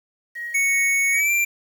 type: tone with tremolo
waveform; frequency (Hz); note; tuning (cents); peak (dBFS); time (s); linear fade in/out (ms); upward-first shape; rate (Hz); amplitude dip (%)
sine; 1891; A#6; +24; -27; 0.35-1.21; 10; sine; 2.7; 75
type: tone with pitch glide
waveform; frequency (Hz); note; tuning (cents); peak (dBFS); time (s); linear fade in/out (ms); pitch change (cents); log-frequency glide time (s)
square; 2217 to 2362; C#7 to D7; 0 to +9; -18; 0.54-1.45; 10; +109; 1.12-1.31
effects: 8-bit